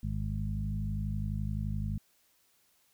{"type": "harmonic tone with a mistuned harmonic", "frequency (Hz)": 51.91, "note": "G#1", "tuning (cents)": 0, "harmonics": [1, 2, 3, 4], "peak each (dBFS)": [-35, -35, -38, -39], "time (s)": [0.03, 1.98], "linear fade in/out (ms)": 5, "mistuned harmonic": 1, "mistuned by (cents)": 22, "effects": ["white hiss -69 dBFS RMS until 2.93 s"]}